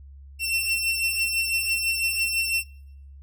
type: beating tone pair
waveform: sawtooth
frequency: 2702 / 2708 Hz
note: E7 / E7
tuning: +42 / +46 cents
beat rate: 6 Hz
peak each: -21 / -26 dBFS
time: 0.39-2.64 s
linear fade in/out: 50 ms
effects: noise-tail reverb RT60 0.8 s tail -25 dB re dry + added 69 Hz sine -42 dBFS peak until 3.22 s